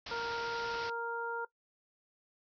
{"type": "low-pass noise", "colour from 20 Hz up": "white", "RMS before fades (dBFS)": -45, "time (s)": [0.06, 0.9], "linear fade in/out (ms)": 5, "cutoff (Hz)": 5500, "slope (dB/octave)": 96}
{"type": "harmonic tone", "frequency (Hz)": 466.2, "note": "A#4", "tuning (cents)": 0, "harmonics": [1, 2, 3], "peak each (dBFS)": [-39, -39, -39], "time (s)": [0.11, 1.45], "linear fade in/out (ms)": 5}
{"effects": ["noise-tail reverb RT60 0.1 s tail -19 dB re dry"]}